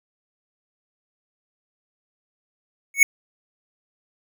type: tone with exponential growth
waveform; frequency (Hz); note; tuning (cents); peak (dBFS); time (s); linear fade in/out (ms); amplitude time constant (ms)
square; 2217; C#7; 0; -6; 2.94-3.03; 2; 19
effects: none